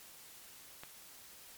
click, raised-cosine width 0.3 ms, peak -30 dBFS, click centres 0.835 s, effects white hiss -55 dBFS RMS until 1.57 s + MP3 96 kbps

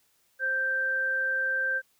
sine tone pair together, 526.4 / 1568 Hz, C5 / G6, +10 / 0 cents, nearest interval octave + perfect fifth, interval 1890 cents, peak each -37 / -25 dBFS, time 0.39-1.82 s, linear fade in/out 50 ms, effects white hiss -68 dBFS RMS until 1.99 s

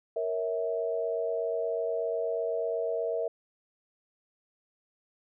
sine chord, A# diminished, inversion none, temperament equal with one note detuned, 466.2 / 554.4 / 651.3 Hz, A#4 / C#5 / E5, 0 / 0 / -21 cents, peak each -31 / -37 / -31 dBFS, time 0.16-3.28 s, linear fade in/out 5 ms, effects none

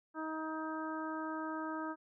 harmonic tone, 315.4 Hz, D#4, 24 cents sharp, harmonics 1 / 2 / 3 / 4 / 5, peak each -40 / -46 / -44 / -44 / -47 dBFS, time 0.14-1.96 s, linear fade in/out 50 ms, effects none

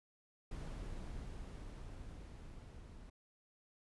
brown noise with level ramp, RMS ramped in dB -44 to -54 dBFS, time 0.51-3.1 s, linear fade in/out 5 ms, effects resampled to 24000 Hz

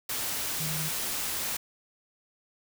sine tone in noise, 155.56 Hz, D#3, in tune, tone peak -34 dBFS, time 0.6-0.89 s, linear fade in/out 5 ms, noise white, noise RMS -32 dBFS, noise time 0.09-1.57 s, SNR -5 dB, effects none

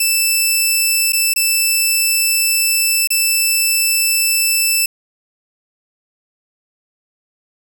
10% pulse tone with dropouts, 2645 Hz, E7, 5 cents sharp, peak -4 dBFS, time 0-4.86 s, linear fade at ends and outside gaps 5 ms, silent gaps 1.123-1.131 / 1.338-1.36 / 3.074-3.103 s, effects 7-bit

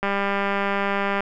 click train, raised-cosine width 0.5 ms, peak -9 dBFS, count 235, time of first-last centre 0.03-1.206 s, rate 199 Hz, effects none

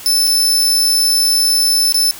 sawtooth tone with dropouts, 5274 Hz, E8, in tune, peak -8 dBFS, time 0.06-2.11 s, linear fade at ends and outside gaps 0 ms, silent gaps 0.271-0.275 / 1.923-1.944 s, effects white hiss -33 dBFS RMS until 2.19 s

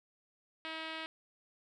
5% pulse tone with low-pass filter, 320.1 Hz, D#4, 49 cents sharp, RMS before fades -42 dBFS, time 0.65-1.06 s, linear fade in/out 0 ms, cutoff 3500 Hz, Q 1.2, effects none

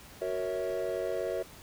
triangle chord, F# dominant seventh, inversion none, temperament equal with one note detuned, 370 / 466.2 / 554.4 / 651.7 Hz, F#4 / A#4 / C#5 / E5, 0 / 0 / 0 / -20 cents, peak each -34 dBFS, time 0.21-1.43 s, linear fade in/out 10 ms, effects pink hiss -51 dBFS RMS until 1.62 s

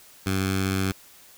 10% pulse tone with notch filter, 95.7 Hz, G2, 41 cents flat, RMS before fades -25 dBFS, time 0.26-0.92 s, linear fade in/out 5 ms, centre 560 Hz, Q 0.92, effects white hiss -51 dBFS RMS until 1.37 s

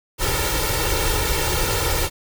pink noise with comb filter, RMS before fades -21 dBFS, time 0.18-2.1 s, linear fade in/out 50 ms, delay 2.2 ms, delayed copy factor +1, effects none

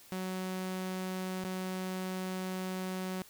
sawtooth tone with dropouts, 186.1 Hz, F#3, 10 cents sharp, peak -31 dBFS, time 0.12-3.22 s, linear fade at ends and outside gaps 0 ms, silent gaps 1.439-1.449 s, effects white hiss -57 dBFS RMS until 3.29 s

